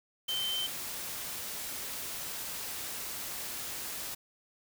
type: tone in noise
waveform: sine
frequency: 3100 Hz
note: G7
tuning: 20 cents flat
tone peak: -31 dBFS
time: 0.28-0.67 s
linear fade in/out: 10 ms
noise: white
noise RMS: -39 dBFS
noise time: 0.28-4.15 s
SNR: +5 dB
effects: none